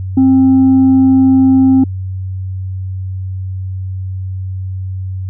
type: tone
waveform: sine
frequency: 264.1 Hz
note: C4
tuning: 16 cents sharp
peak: -3 dBFS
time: 0.17-1.84 s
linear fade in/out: 5 ms
effects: tanh soft clip ceiling -4 dBFS + added 94 Hz sine -18 dBFS peak until 5.29 s